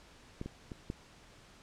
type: clicks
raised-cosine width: 3 ms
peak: -25 / -27 / -29 / -23 dBFS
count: 4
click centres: 0.414 / 0.46 / 0.718 / 0.901 s
effects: pink hiss -58 dBFS RMS until 1.62 s + low-pass 7000 Hz 12 dB/octave